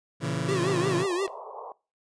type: chord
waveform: sawtooth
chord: A# diminished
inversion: none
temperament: just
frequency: 116.54 / 139.85 / 167.82 Hz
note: A#2 / C#3 / E3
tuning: 0 / +16 / +31 cents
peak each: -30 / -26 / -27 dBFS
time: 0.2-1.06 s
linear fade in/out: 50 ms
type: tone with vibrato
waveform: square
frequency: 370 Hz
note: F#4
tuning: in tune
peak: -26 dBFS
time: 0.48-1.27 s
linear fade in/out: 10 ms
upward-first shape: triangle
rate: 5.7 Hz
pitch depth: 150 cents each way
type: band-pass noise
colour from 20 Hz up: white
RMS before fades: -40 dBFS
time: 0.62-1.72 s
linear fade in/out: 2 ms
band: 400 to 1100 Hz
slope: 96 dB/octave
type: click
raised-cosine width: 0.3 ms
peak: -27 dBFS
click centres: 1.278 s
effects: noise-tail reverb RT60 0.3 s tail -21 dB re dry + resampled to 22050 Hz